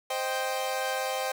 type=chord; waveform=sawtooth; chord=C minor; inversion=none; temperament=equal; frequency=523.3 / 622.3 / 784 Hz; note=C5 / Eb5 / G5; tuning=0 / 0 / 0 cents; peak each=-28 / -32 / -28 dBFS; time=0.1-1.32 s; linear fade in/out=5 ms; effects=none